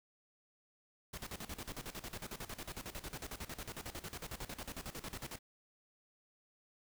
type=noise with tremolo; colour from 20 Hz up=pink; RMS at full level=-44 dBFS; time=1.13-5.39 s; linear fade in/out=10 ms; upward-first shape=square; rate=11 Hz; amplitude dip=80%; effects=none